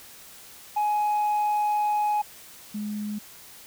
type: tone pair in turn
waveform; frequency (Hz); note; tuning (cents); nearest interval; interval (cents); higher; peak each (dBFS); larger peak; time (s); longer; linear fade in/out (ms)
sine; 838 / 209.5; G#5 / G#3; +15 / +15; 2 octaves; 2400; first; -19 / -28; first; 0.76-2.22 / 2.74-3.19; first; 10
effects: tanh soft clip ceiling -20 dBFS + white hiss -47 dBFS RMS until 3.66 s